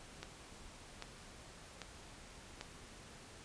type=click train; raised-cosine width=0.2 ms; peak=-26 dBFS; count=4; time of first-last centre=0.23-2.611 s; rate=1.26 Hz; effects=pink hiss -55 dBFS RMS until 3.44 s + resampled to 22050 Hz